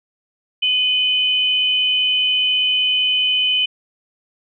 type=tone pair together; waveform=sine; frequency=2489 / 3025 Hz; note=D#7 / F#7; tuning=0 / +38 cents; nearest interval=minor third; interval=338 cents; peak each=-22 / -15 dBFS; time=0.62-3.66 s; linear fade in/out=10 ms; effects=none